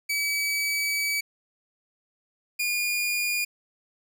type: tone pair in turn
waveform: sawtooth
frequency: 2286 / 2430 Hz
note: D7 / D#7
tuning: -47 / -42 cents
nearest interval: minor second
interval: 105 cents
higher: second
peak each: -21 dBFS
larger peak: neither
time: 0.09-1.21 / 2.59-3.45 s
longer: first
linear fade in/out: 10 ms
effects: none